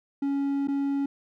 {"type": "tone with dropouts", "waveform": "triangle", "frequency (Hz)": 278.9, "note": "C#4", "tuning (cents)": 11, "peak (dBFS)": -22, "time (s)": [0.22, 1.06], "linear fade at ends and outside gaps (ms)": 5, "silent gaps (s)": [0.674, 0.683], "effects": []}